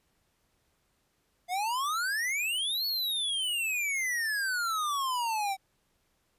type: exponential two-way sweep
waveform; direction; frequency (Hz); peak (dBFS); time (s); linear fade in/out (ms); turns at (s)
square; up then down; 693 to 4435 to 758; -29; 1.48-5.57; 50; 2.86
effects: pink hiss -73 dBFS RMS until 6.38 s + resampled to 32000 Hz